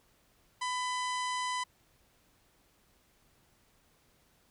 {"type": "harmonic tone with a mistuned harmonic", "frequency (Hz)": 999, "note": "B5", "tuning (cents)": 20, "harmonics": [1, 2, 3, 4, 5, 6, 7, 8, 9, 10], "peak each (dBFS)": [-33, -39, -43, -45, -47, -49, -50, -51, -52, -53], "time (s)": [0.61, 1.64], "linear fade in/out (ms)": 10, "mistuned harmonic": 3, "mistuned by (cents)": 35, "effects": ["pink hiss -68 dBFS RMS until 4.5 s"]}